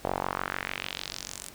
sawtooth tone with band-pass filter sweep, 46.72 Hz, F#1, 18 cents sharp, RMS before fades -35 dBFS, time 0.04-1.49 s, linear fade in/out 0 ms, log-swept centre 660 to 9300 Hz, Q 2.2, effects pink hiss -50 dBFS RMS until 1.54 s

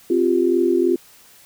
sine chord, C suspended fourth, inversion none, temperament equal, 261.6 / 349.2 / 392 Hz, C4 / F4 / G4, 0 / 0 / 0 cents, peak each -22 / -16 / -21 dBFS, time 0.1-0.96 s, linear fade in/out 5 ms, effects white hiss -49 dBFS RMS until 1.45 s

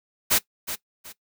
white noise with echo, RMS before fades -19 dBFS, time 0.3-0.39 s, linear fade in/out 20 ms, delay 370 ms, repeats 2, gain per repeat -11 dB, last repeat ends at 1.13 s, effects noise-tail reverb RT60 0.1 s tail -19 dB re dry

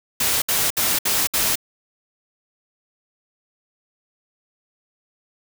white noise bursts, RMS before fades -20 dBFS, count 5, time 0.2-1.556 s, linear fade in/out 5 ms, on 220 ms, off 64 ms, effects none

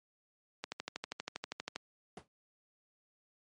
click train, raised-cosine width 0.2 ms, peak -20 dBFS, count 15, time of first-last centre 0.64-1.76 s, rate 12.5 Hz
brown noise with exponential decay, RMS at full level -36 dBFS, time 2.17-2.28 s, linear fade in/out 2 ms, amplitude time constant 22 ms
effects high-pass 200 Hz 12 dB/octave + MP3 48 kbps

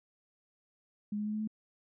sine tone with pitch steps, 207.7 / 209.9 / 212.1 / 214.3 / 216.5 Hz, G#3 / G#3 / G#3 / A3 / A3, 0 / +19 / +37 / -45 / -28 cents, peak -32 dBFS, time 1.12-1.475 s, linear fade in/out 5 ms, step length 71 ms, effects none

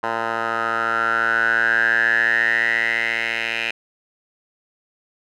10% pulse tone with band-pass filter sweep, 114.3 Hz, A#2, 34 cents flat, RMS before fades -20 dBFS, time 0.03-3.71 s, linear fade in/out 5 ms, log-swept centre 1100 to 2400 Hz, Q 9.9, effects none

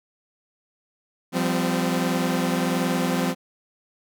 sawtooth chord, F suspended second, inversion none, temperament equal with one note detuned, 174.61 / 196 / 256.8 Hz, F3 / G3 / C4, 0 / 0 / -32 cents, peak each -21 / -24 / -21 dBFS, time 1.32-3.35 s, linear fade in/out 50 ms, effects none

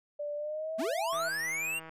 sine tone with pitch glide, 587.3 to 663 Hz, D5 to E5, 0 to +10 cents, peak -33 dBFS, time 0.19-1.29 s, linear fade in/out 10 ms, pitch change +210 cents, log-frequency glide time 0.36-0.87 s
square linear sweep, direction up, 202.1 to 2833 Hz, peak -32 dBFS, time 0.78-1.8 s, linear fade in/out 20 ms
click train, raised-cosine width 0.5 ms, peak -32 dBFS, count 124, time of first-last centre 1.13-1.894 s, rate 161 Hz
effects resampled to 32000 Hz

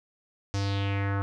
square tone with low-pass filter sweep, 99.3 Hz, G2, 23 cents sharp, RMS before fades -28 dBFS, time 0.54-1.22 s, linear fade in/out 0 ms, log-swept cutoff 6000 to 1300 Hz, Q 3.1, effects none

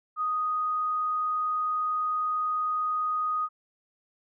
sine tone, 1244.5 Hz, D#6, in tune, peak -25 dBFS, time 0.16-3.49 s, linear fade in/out 50 ms, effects none

